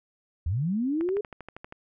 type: linear sweep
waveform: sine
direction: up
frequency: 71.3 to 423.7 Hz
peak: -24 dBFS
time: 0.46-1.21 s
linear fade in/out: 5 ms
type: click train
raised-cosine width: 0.5 ms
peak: -25 dBFS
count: 10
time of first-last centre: 1.01-1.724 s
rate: 12.6 Hz
effects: none